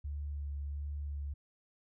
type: tone with vibrato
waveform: sine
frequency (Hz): 72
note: D2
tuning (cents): -34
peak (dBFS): -36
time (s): 0.04-1.34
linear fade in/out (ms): 10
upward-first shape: sine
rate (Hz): 1.4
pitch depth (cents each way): 17
effects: none